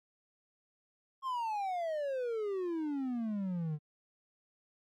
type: exponential sweep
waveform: triangle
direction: down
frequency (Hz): 1086 to 146.83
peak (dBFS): -31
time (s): 1.22-3.79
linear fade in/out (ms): 50
effects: AAC 64 kbps